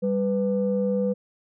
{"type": "tone pair together", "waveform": "sine", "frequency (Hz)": [196.92, 496.2], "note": ["G3", "B4"], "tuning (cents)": [8, 8], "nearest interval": "octave + major third", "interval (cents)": 1600, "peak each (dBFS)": -23, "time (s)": [0.02, 1.14], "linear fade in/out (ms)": 20, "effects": ["tanh soft clip ceiling -14 dBFS"]}